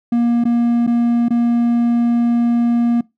triangle tone with dropouts, 236.6 Hz, A#3, 26 cents sharp, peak -10 dBFS, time 0.12-3.01 s, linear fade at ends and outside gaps 5 ms, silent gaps 0.44-0.452 / 0.867-0.874 / 1.285-1.305 s, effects noise-tail reverb RT60 0.2 s tail -22 dB re dry

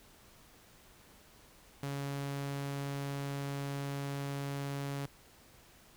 sawtooth tone, 140.1 Hz, C#3, 19 cents sharp, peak -32 dBFS, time 1.83-5.06 s, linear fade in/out 2 ms, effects pink hiss -60 dBFS RMS until 5.96 s

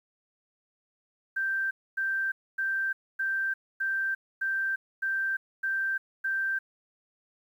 sine tone bursts, 1568 Hz, G6, in tune, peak -26 dBFS, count 9, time 1.36-6.59 s, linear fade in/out 10 ms, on 350 ms, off 260 ms, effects 10-bit

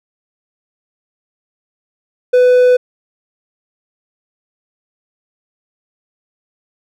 triangle tone, 498.7 Hz, B4, 17 cents sharp, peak -4 dBFS, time 2.33-2.77 s, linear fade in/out 10 ms, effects none

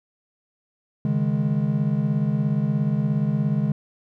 triangle chord, C# suspended second, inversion none, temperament equal, 138.59 / 155.56 / 207.7 Hz, C#3 / D#3 / G#3, 0 / 0 / 0 cents, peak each -22 dBFS, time 1.05-3.72 s, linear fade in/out 2 ms, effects none

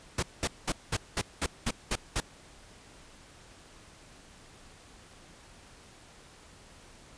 pink noise bursts, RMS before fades -29 dBFS, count 9, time 0.18-2.203 s, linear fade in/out 5 ms, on 47 ms, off 200 ms, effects pink hiss -54 dBFS RMS until 7.17 s + resampled to 22050 Hz

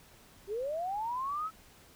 sine linear sweep, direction up, 380 to 1318.5 Hz, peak -32 dBFS, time 0.47-1.51 s, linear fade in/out 50 ms, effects pink hiss -58 dBFS RMS until 1.95 s

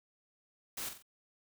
white noise with echo, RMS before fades -40 dBFS, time 0.77-0.89 s, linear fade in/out 5 ms, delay 45 ms, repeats 3, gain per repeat -7 dB, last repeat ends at 1.025 s, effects none

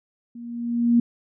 sine tone with level ramp, 236.5 Hz, A#3, 25 cents sharp, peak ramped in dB -36 to -12 dBFS, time 0.35-1 s, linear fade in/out 5 ms, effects none

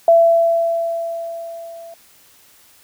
sine tone with level ramp, 670 Hz, E5, 28 cents sharp, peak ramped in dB -6 to -34 dBFS, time 0.08-1.94 s, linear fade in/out 2 ms, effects white hiss -50 dBFS RMS until 2.83 s

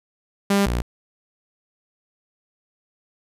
sawtooth tone pair in turn, 199.5 / 59.69 Hz, G3 / A#1, +31 / +42 cents, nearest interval octave + major sixth, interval 2089 cents, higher first, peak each -12 / -17 dBFS, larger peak first, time 0.5-0.66 / 0.66-0.82 s, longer neither, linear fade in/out 5 ms, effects resampled to 32000 Hz

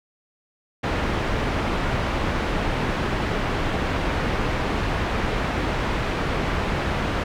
pink low-pass noise, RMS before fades -24 dBFS, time 0.83-7.24 s, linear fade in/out 10 ms, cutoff 2400 Hz, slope 12 dB/octave, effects none

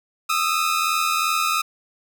sawtooth tone pair together, 1235.7 / 1318.5 Hz, D#6 / E6, -12 / 0 cents, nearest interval minor second, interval 112 cents, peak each -18 / -19 dBFS, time 0.29-1.62 s, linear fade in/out 10 ms, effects none

